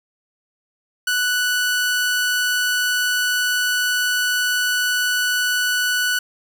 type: tone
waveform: sawtooth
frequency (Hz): 1482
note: F#6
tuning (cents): +2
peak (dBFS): -14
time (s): 1.07-6.19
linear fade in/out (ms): 5
effects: none